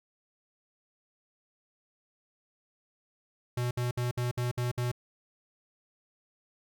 square tone bursts, 122.5 Hz, B2, 14 cents flat, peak -29 dBFS, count 7, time 3.57-4.916 s, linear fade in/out 5 ms, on 140 ms, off 61 ms, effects none

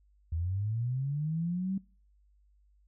sine linear sweep, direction up, 77.78 to 196 Hz, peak -29 dBFS, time 0.32-1.78 s, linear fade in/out 5 ms, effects noise-tail reverb RT60 0.4 s tail -24 dB re dry + added 50 Hz sine -62 dBFS peak until 2.87 s

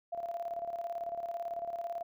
sine tone with tremolo, 685 Hz, F5, 34 cents flat, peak -33 dBFS, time 0.12-2.03 s, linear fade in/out 10 ms, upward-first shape square, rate 18 Hz, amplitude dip 60%, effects none

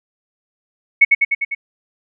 sine tone with echo, 2212 Hz, C#7, 4 cents flat, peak -4 dBFS, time 1.01-1.05 s, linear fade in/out 10 ms, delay 100 ms, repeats 5, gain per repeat -3 dB, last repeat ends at 1.55 s, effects none

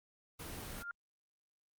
pink noise, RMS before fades -45 dBFS, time 0.39-0.83 s, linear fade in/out 10 ms
sine tone with exponential growth, 1400 Hz, F6, 4 cents sharp, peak -37 dBFS, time 0.59-0.91 s, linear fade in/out 1 ms, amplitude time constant 68 ms
effects Opus 24 kbps

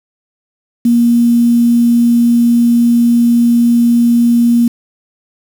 sine tone with quantisation, 236.4 Hz, A#3, 24 cents sharp, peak -6 dBFS, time 0.85-4.68 s, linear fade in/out 5 ms, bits 5, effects none

